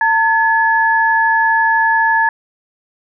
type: tone pair together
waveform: sine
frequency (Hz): 903 / 1707.1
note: A5 / G#6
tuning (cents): +45 / +47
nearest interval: major seventh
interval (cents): 1102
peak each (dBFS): -13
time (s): 0.01-2.29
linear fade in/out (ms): 2
effects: none